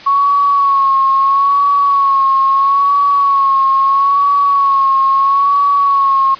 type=tone with vibrato; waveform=sine; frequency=1106 Hz; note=C#6; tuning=4 cents flat; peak=-8 dBFS; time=0.06-6.35 s; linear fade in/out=10 ms; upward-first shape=sine; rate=0.76 Hz; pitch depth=41 cents each way; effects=white hiss -34 dBFS RMS until 6.39 s + resampled to 11025 Hz